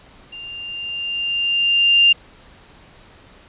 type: tone with level ramp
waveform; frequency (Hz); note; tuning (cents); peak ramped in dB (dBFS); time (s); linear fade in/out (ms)
sine; 2794; F7; 0; -32 to -8; 0.32-2.13; 10
effects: pink hiss -47 dBFS RMS until 3.48 s + resampled to 8000 Hz